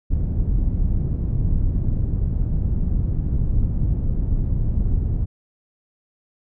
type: low-pass noise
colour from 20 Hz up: pink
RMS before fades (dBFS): -20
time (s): 0.1-5.26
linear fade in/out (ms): 20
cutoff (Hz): 130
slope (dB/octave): 12
effects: none